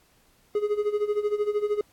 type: tone with tremolo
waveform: triangle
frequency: 417 Hz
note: G#4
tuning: 7 cents sharp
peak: -18 dBFS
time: 0.55-1.81 s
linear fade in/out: 2 ms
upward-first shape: sine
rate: 13 Hz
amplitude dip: 80%
effects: pink hiss -62 dBFS RMS until 1.92 s + AAC 64 kbps